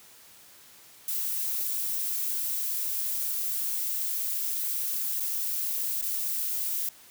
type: noise with dropouts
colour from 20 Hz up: violet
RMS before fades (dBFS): -30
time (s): 1.08-6.89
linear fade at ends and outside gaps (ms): 2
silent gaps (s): 5.2-5.204 / 6.014-6.024
effects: white hiss -53 dBFS RMS until 7.1 s + high-pass 60 Hz 12 dB/octave